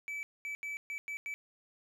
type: tone bursts at uneven times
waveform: triangle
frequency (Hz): 2304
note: D7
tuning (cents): -34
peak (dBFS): -35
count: 6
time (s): 0.08-0.23 / 0.45-0.55 / 0.63-0.77 / 0.9-0.98 / 1.08-1.17 / 1.26-1.34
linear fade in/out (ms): 0
effects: none